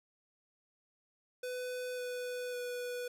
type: tone with pitch steps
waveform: square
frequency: 500 / 495.7 / 491.4 Hz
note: B4 / B4 / B4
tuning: +21 / +6 / -9 cents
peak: -38 dBFS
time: 1.43-3.08 s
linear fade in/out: 5 ms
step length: 550 ms
effects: 11-bit